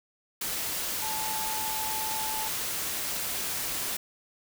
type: tone in noise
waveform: sine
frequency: 873 Hz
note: A5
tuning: 14 cents flat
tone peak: -34 dBFS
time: 1.02-2.48 s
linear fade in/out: 5 ms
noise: white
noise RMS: -32 dBFS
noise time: 0.41-3.97 s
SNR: -5 dB
effects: none